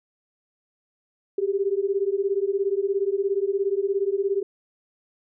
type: beating tone pair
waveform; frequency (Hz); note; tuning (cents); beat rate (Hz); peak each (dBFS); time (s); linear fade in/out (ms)
sine; 386.9 / 403.9; G4 / G#4; -23 / -48; 17; -24; 1.38-4.43; 5
effects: none